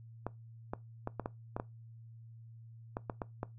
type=clicks; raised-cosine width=1 ms; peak=-22 dBFS; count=11; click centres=0.266 / 0.735 / 1.074 / 1.197 / 1.259 / 1.565 / 1.599 / 2.969 / 3.098 / 3.218 / 3.431 s; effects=noise-tail reverb RT60 0.2 s tail -20 dB re dry + added 114 Hz sine -50 dBFS peak until 3.58 s